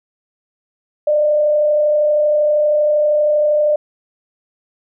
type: tone with frequency modulation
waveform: sine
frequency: 599 Hz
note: D5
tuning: 34 cents sharp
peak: -11 dBFS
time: 1.07-3.76 s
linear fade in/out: 5 ms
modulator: 32.7 Hz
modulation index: 0.35
effects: none